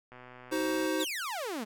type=click train; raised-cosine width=0.5 ms; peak=-34 dBFS; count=94; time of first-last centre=0.12-0.864 s; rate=125 Hz
type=chord; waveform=square; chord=C diminished; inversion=first; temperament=just; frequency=314 / 376.7 / 523.3 Hz; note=Eb4 / Gb4 / C5; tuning=+16 / +31 / 0 cents; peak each=-32 / -35 / -35 dBFS; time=0.51-1.05 s; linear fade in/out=20 ms
type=exponential sweep; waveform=sawtooth; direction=down; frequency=4137 to 200 Hz; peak=-30 dBFS; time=0.99-1.65 s; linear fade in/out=20 ms
effects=none